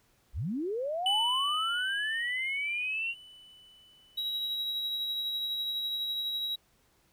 sine linear sweep, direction up, 38.54 to 2794 Hz, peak -30 dBFS, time 0.33-3.15 s, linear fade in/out 50 ms
triangle tone with exponential decay, 2988 Hz, F#7, 16 cents sharp, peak -23 dBFS, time 1.06-4.56 s, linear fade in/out 2 ms, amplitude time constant 760 ms
triangle tone with tremolo, 3860 Hz, B7, 40 cents flat, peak -28 dBFS, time 4.17-6.56 s, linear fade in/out 10 ms, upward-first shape triangle, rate 12 Hz, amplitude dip 30%
effects pink hiss -68 dBFS RMS until 7.12 s

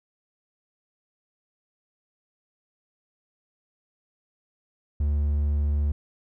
triangle tone, 73.1 Hz, D2, 7 cents flat, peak -19 dBFS, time 5-5.92 s, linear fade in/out 5 ms, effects none

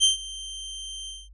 sawtooth tone with ADSR envelope, 3136 Hz, G7, in tune, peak -11 dBFS, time 0-1.29 s, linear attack 37 ms, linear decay 130 ms, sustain -20 dB, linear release 210 ms, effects added 50 Hz sine -46 dBFS peak until 1.33 s + resampled to 24000 Hz

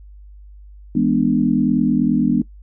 sine chord, E dominant seventh, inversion none, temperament equal with one note detuned, 164.81 / 207.7 / 246.9 / 296.6 Hz, E3 / G#3 / B3 / D4, 0 / 0 / 0 / +17 cents, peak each -23 / -19 / -17 / -19 dBFS, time 0.95-2.42 s, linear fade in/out 5 ms, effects noise-tail reverb RT60 0.1 s tail -19 dB re dry + added 50 Hz sine -38 dBFS peak until 2.62 s

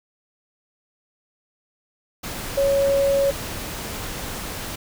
sine tone in noise, 554.4 Hz, C#5, in tune, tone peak -16 dBFS, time 2.57-3.31 s, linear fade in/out 10 ms, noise pink, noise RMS -31 dBFS, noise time 2.23-4.76 s, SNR +12 dB, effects none

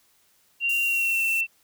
sine tone with pitch glide, 2766 to 2689 Hz, F7 to E7, -17 to +34 cents, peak -21 dBFS, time 0.6-1.47 s, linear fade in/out 50 ms, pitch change -49 cents, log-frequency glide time 0.84-1.24 s
white high-pass noise, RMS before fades -36 dBFS, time 0.69-1.41 s, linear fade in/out 5 ms, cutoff 6100 Hz, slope 24 dB/octave
effects white hiss -63 dBFS RMS until 1.63 s

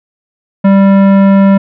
sine tone with tanh clipping, 196 Hz, G3, in tune, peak -5 dBFS, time 0.64-1.58 s, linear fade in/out 10 ms, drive 16 dB, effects none

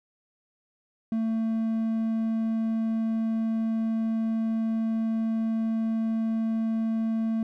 triangle tone, 223.9 Hz, A3, 30 cents sharp, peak -22 dBFS, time 1.12-7.43 s, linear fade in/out 2 ms, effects none

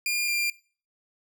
sawtooth tone pair in turn, 2410 / 2389 Hz, D7 / D7, +44 / +29 cents, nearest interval unison, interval 15 cents, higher first, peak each -21 dBFS, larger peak neither, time 0.06-0.28 / 0.28-0.5 s, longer neither, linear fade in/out 2 ms, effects noise-tail reverb RT60 0.4 s tail -20 dB re dry

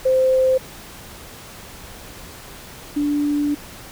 sine tone pair in turn, 520 / 291.8 Hz, C5 / D4, -11 / -11 cents, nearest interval minor seventh, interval 1000 cents, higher first, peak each -13 / -17 dBFS, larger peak first, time 0.05-0.58 / 2.96-3.55 s, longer second, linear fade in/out 10 ms, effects pink hiss -39 dBFS RMS until 3.91 s

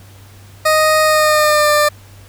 20% pulse tone with pitch glide, 622.3 to 595.6 Hz, D#5 to D5, 0 to +24 cents, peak -5 dBFS, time 0.65-1.89 s, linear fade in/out 10 ms, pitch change -76 cents, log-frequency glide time 1.03-1.71 s, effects added 98 Hz sine -39 dBFS peak until 2.28 s + pink hiss -45 dBFS RMS until 2.28 s

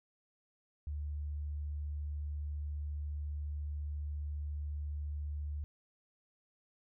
sine tone, 73.8 Hz, D2, 9 cents sharp, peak -36 dBFS, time 0.87-5.64 s, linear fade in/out 0 ms, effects none

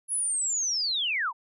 sine linear sweep, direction down, 10640 to 855 Hz, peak -25 dBFS, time 0.08-1.33 s, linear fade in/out 50 ms, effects none

